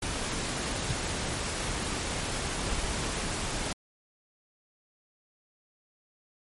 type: noise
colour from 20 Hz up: pink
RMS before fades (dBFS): -32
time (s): 0.02-3.73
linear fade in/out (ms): 5
type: tone with exponential decay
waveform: sine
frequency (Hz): 116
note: A#2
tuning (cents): -8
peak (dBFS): -22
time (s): 0.9-0.98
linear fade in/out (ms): 5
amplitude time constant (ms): 17
type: noise bursts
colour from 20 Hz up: brown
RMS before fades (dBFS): -29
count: 4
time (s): 2.66-2.851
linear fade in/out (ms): 5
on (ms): 23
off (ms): 33
effects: MP3 48 kbps